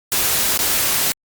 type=noise with dropouts; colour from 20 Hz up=white; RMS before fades=-18 dBFS; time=0.12-1.12 s; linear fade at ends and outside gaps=0 ms; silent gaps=0.575-0.591 s; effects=Opus 48 kbps